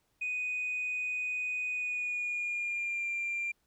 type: tone with pitch glide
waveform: sine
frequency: 2489 to 2379 Hz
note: D#7 to D7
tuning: 0 to +22 cents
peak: -30 dBFS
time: 0.21-3.52 s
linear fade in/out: 10 ms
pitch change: -78 cents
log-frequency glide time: 1.7-3.08 s
effects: tanh soft clip ceiling -28 dBFS + pink hiss -75 dBFS RMS until 3.66 s